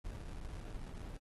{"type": "noise with sample-and-hold", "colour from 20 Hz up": "brown", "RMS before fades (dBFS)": -45, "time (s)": [0.04, 1.18], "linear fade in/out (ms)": 10, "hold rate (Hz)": 1050, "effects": ["AAC 32 kbps"]}